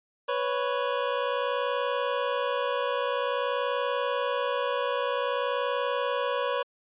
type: tone pair together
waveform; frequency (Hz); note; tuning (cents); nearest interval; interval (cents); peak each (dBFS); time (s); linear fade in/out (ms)
25% pulse; 493.9 / 554.4; B4 / C#5; 0 / 0; major second; 200; -25 / -25; 0.28-6.63; 10
effects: resampled to 8000 Hz